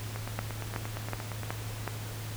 two click trains, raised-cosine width 0.5 ms, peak -22 / -17 dBFS, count 12 / 5, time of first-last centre 0.16-1.433 / 0.39-1.877 s, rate 8.64 / 2.69 Hz, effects added 108 Hz sine -37 dBFS peak until 2.36 s + pink hiss -43 dBFS RMS until 2.36 s

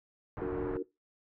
pink low-pass noise, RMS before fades -41 dBFS, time 0.37-0.77 s, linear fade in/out 0 ms, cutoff 1500 Hz, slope 24 dB/octave
sine chord, D augmented, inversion none, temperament just, 293.7 / 367.1 / 458.9 Hz, D4 / F#4 / A#4, 0 / -14 / -27 cents, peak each -38 / -35 / -36 dBFS, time 0.41-0.83 s, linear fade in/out 10 ms
effects noise-tail reverb RT60 0.2 s tail -19 dB re dry

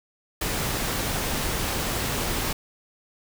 pink noise, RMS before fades -27 dBFS, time 0.41-2.53 s, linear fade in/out 5 ms, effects none

